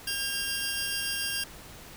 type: tone cluster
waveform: 20% pulse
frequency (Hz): 1611 / 2775 / 4826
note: G6 / F7 / D8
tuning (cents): +47 / -12 / +46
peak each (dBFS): -29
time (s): 0.07-1.44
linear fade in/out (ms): 5
effects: pink hiss -47 dBFS RMS until 1.96 s